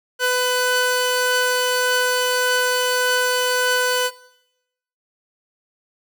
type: tone pair together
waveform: sawtooth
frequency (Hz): 499.9 / 1498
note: B4 / F#6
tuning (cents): +21 / +21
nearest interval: octave + perfect fifth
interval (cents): 1900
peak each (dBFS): -16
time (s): 0.19-4.11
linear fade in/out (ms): 50
effects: noise-tail reverb RT60 0.9 s tail -20 dB re dry